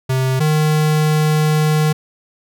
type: tone pair in turn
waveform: square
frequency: 130.81 / 153.6 Hz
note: C3 / D#3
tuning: 0 / -22 cents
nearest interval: minor third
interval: 278 cents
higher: second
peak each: -15 / -13 dBFS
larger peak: second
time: 0.09-0.4 / 0.4-1.93 s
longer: second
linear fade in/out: 10 ms
effects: none